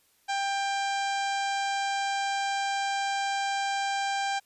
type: harmonic tone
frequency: 792 Hz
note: G5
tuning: 18 cents sharp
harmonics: 1 / 2 / 3 / 4 / 5 / 6 / 7 / 8 / 9 / 10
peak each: -28 / -34 / -38 / -40 / -42 / -44 / -45 / -46 / -47 / -48 dBFS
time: 0.28-4.4 s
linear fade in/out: 20 ms
effects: white hiss -66 dBFS RMS until 4.45 s + resampled to 32000 Hz